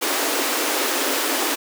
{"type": "high-pass noise", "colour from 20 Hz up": "pink", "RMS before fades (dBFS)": -22, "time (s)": [0.01, 1.56], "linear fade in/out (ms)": 20, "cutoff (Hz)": 260, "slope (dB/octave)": 96, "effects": []}